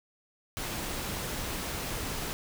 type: noise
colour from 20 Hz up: pink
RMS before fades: -35 dBFS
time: 0.57-2.33 s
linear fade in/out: 0 ms
effects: none